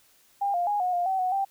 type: tone with pitch steps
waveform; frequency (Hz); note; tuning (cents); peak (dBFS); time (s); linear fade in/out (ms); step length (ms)
sine; 802 / 702 / 825 / 727 / 704 / 764 / 737 / 784; G5 / F5 / G#5 / F#5 / F5 / G5 / F#5 / G5; +39 / +9 / -12 / -31 / +14 / -45 / -7 / 0; -23; 0.41-1.45; 10; 130
effects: white hiss -61 dBFS RMS until 1.5 s

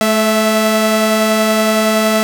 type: tone pair together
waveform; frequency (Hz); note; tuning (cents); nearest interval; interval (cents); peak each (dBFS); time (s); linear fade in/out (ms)
sawtooth; 216.2 / 659.3; A3 / E5; -30 / 0; octave + perfect fifth; 1930; -10; 0.01-2.23; 0
effects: none

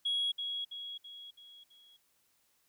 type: tone with echo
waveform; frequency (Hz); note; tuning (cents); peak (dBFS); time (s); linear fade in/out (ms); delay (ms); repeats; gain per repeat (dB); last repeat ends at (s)
sine; 3322; G#7; 0; -28; 0.05-0.32; 10; 330; 5; -6; 1.97
effects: tanh soft clip ceiling -26 dBFS + white hiss -73 dBFS RMS until 2.68 s

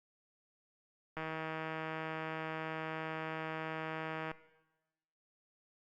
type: click train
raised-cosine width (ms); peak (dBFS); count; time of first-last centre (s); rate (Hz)
0.5; -25; 501; 1.17-4.315; 159
effects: noise-tail reverb RT60 1.0 s tail -17 dB re dry + Opus 48 kbps

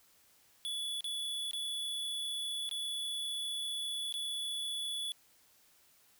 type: tone with dropouts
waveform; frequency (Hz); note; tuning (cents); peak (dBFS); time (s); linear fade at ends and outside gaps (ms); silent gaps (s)
square; 3427; A7; -46; -36; 0.65-5.12; 0; 1.007-1.043 / 1.511-1.533 / 2.692-2.712 / 4.125-4.14
effects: white hiss -66 dBFS RMS until 6.19 s

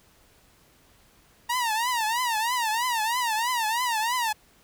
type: tone with vibrato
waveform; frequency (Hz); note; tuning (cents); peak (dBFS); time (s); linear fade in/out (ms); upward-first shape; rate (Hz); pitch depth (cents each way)
sawtooth; 931; A#5; -2; -20; 1.49-4.33; 10; triangle; 3.1; 170
effects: pink hiss -59 dBFS RMS until 4.63 s

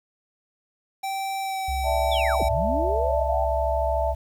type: tone with pitch glide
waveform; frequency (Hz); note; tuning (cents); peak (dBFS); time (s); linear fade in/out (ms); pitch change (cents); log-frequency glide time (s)
square; 777 to 767.6; G5 to G5; -16 to -37; -27; 1.03-2.49; 10; -21; 1.41-1.58
type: tone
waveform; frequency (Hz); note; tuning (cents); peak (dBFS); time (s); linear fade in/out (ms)
sine; 66.1; C2; +18; -26; 1.68-4.15; 5
type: chord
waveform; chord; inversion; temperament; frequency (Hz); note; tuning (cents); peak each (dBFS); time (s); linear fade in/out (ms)
sine; D suspended second; none; just; 587.3 / 660.7 / 881; D5 / E5 / A5; 0 / +4 / +2; -29 / -24 / -28; 1.83-4.15; 50
type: linear two-way sweep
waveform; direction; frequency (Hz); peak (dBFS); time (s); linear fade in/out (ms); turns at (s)
sine; down then up; 3709 to 46.3 to 802; -27; 2.11-3.45; 10; 2.44
effects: 9-bit

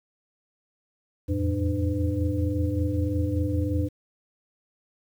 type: tone cluster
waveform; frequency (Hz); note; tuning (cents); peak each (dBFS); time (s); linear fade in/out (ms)
sine; 81.6 / 86.8 / 110.2 / 299 / 504; E2 / F2 / A2 / D4 / B4; -17 / -10 / +3 / +31 / +35; -33 / -26 / -30 / -28 / -34; 1.28-3.89; 20
effects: 9-bit

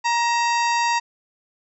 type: harmonic tone with a mistuned harmonic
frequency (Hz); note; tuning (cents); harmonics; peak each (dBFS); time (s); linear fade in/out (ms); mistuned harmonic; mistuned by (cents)
942; A#5; +18; 1 / 2 / 3 / 4 / 5 / 6 / 7 / 8; -19 / -26 / -29 / -35 / -31 / -35 / -35 / -39; 0.04-1; 20; 3; -91
effects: none

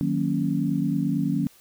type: chord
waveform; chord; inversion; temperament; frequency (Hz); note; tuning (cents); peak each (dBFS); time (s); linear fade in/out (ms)
sine; D# minor seventh; none; equal; 155.56 / 185 / 233.1 / 277.2; D#3 / F#3 / A#3 / C#4; 0 / 0 / 0 / 0; -27 / -27 / -28 / -26; 0.01-1.47; 0
effects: white hiss -55 dBFS RMS until 1.6 s

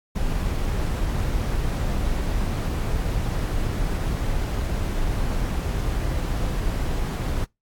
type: noise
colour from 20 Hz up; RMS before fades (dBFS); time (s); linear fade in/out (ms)
brown; -24; 0.15-7.45; 10
effects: noise-tail reverb RT60 0.2 s tail -25 dB re dry + AAC 64 kbps

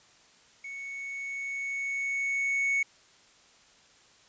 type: tone with level ramp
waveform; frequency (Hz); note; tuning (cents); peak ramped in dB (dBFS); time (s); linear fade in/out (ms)
triangle; 2217; C#7; 0; -36 to -22; 0.64-2.83; 5
effects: white hiss -59 dBFS RMS until 4.28 s + resampled to 16000 Hz

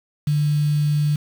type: tone with quantisation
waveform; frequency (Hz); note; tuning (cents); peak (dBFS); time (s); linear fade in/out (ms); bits
sine; 148.3; D3; +17; -16; 0.27-1.16; 5; 6
effects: none

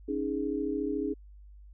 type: chord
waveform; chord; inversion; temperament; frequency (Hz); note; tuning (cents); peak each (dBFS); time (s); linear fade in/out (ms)
sine; C# suspended second; none; equal; 277.2 / 311.1 / 415.3; C#4 / D#4 / G#4; 0 / 0 / 0; -33; 0.08-1.14; 10
effects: added 50 Hz sine -48 dBFS peak until 1.73 s

